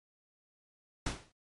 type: noise with exponential decay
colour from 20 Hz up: pink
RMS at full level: -31 dBFS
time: 1.06-1.32 s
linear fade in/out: 5 ms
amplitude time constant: 55 ms
effects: low-pass 8000 Hz 12 dB/octave + MP3 48 kbps